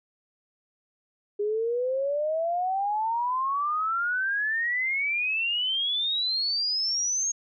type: exponential sweep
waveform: sine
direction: up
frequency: 406.7 to 6600 Hz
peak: -24 dBFS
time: 1.39-7.32 s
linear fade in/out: 10 ms
effects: none